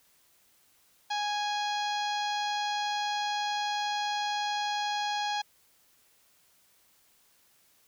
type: harmonic tone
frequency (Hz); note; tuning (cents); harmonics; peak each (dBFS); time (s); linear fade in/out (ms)
829; G#5; -3; 1 / 2 / 3 / 4 / 5 / 6 / 7 / 8; -30 / -38 / -42 / -38 / -40 / -44 / -49 / -50; 1.1-5.42; 10
effects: white hiss -65 dBFS RMS until 7.87 s